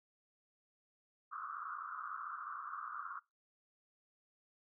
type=band-pass noise; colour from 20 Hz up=white; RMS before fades=-45 dBFS; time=1.31-3.2 s; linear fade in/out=20 ms; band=1100 to 1400 Hz; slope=96 dB/octave; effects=noise-tail reverb RT60 0.2 s tail -21 dB re dry